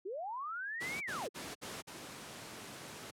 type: linear two-way sweep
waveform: sine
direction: up then down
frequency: 345.4 to 2349 to 345.4 Hz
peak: -38 dBFS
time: 0.05-1.29 s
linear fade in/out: 10 ms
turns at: 1.01 s
type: noise bursts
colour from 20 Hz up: pink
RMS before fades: -43 dBFS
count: 4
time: 0.8-1.823 s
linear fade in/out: 20 ms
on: 210 ms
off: 61 ms
type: noise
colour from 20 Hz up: pink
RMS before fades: -47 dBFS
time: 1.87-3.11 s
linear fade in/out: 10 ms
effects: high-pass 150 Hz 12 dB/octave + low-pass 11000 Hz 12 dB/octave